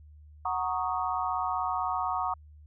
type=chord; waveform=sine; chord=D# minor seventh; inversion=first; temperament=equal; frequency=740 / 932.3 / 1108.7 / 1244.5 Hz; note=F#5 / A#5 / C#6 / D#6; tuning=0 / 0 / 0 / 0 cents; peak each=-32 / -33 / -33 / -34 dBFS; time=0.45-2.34 s; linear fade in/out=5 ms; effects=added 75 Hz sine -49 dBFS peak until 2.66 s